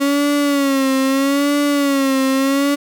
35% pulse tone with vibrato, 277.2 Hz, C#4, in tune, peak -12 dBFS, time 0-2.76 s, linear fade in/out 20 ms, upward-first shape sine, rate 0.78 Hz, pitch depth 73 cents each way, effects none

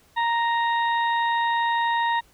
harmonic tone, 932.3 Hz, A#5, in tune, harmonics 1 / 2 / 3 / 4, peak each -21 / -27 / -40 / -34 dBFS, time 0.16-2.21 s, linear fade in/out 20 ms, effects pink hiss -58 dBFS RMS until 2.33 s

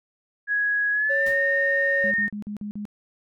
sine tone with pitch glide, 1666 to 1837.9 Hz, G#6 to A#6, +5 to -25 cents, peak -20 dBFS, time 0.47-2.3 s, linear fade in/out 50 ms, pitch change +170 cents, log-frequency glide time 0.92-1.33 s
triangle tone, 554.4 Hz, C#5, in tune, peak -23 dBFS, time 1.09-2.12 s, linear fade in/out 20 ms
pink noise with exponential decay, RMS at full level -36 dBFS, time 1.26-1.47 s, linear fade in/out 5 ms, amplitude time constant 45 ms
sine tone bursts, 207.7 Hz, G#3, in tune, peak -29 dBFS, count 6, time 2.04-2.853 s, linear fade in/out 0 ms, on 98 ms, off 45 ms
effects none

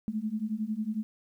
sine beating tone pair, 210 / 221 Hz, G#3 / A3, +19 / +8 cents, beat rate 11 Hz, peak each -33 / -32 dBFS, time 0.08-1.03 s, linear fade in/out 0 ms, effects 11-bit

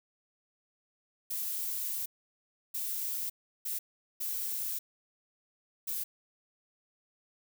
violet noise bursts at uneven times, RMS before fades -35 dBFS, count 5, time 1.3-2.06 / 2.74-3.3 / 3.65-3.79 / 4.2-4.79 / 5.87-6.04 s, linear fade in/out 10 ms, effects none

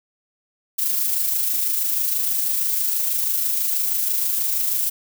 violet noise with amplitude modulation, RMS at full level -20 dBFS, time 0.78-4.9 s, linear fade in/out 10 ms, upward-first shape sine, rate 26.2 Hz, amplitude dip 35%, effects none

